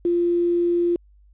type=tone with quantisation; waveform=sine; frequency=346.5 Hz; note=F4; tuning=14 cents flat; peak=-17 dBFS; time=0.05-0.96 s; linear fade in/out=2 ms; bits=7; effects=added 50 Hz sine -50 dBFS peak until 1.33 s + resampled to 8000 Hz